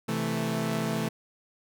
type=chord; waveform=sawtooth; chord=A minor; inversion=first; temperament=equal; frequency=130.81 / 164.81 / 220 Hz; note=C3 / E3 / A3; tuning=0 / 0 / 0 cents; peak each=-30 / -28 / -26 dBFS; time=0.08-1.09 s; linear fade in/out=10 ms; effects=none